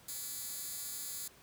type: tone with high-pass filter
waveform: 10% pulse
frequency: 285.7 Hz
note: D4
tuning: 48 cents flat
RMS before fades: -42 dBFS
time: 0.08-1.28 s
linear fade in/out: 5 ms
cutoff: 8300 Hz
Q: 0.7
effects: pink hiss -60 dBFS RMS until 1.42 s + high-pass 60 Hz 12 dB/octave